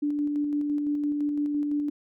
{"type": "tone with tremolo", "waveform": "sine", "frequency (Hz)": 292.7, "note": "D4", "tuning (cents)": -6, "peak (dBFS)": -23, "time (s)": [0.02, 1.9], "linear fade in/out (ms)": 10, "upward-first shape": "square", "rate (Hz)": 5.9, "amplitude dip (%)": 25, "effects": []}